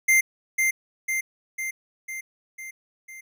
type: tone with echo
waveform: square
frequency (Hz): 2093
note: C7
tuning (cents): 0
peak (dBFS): -16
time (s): 0.08-0.21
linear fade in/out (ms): 10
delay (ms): 500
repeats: 6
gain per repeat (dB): -4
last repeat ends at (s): 3.21
effects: none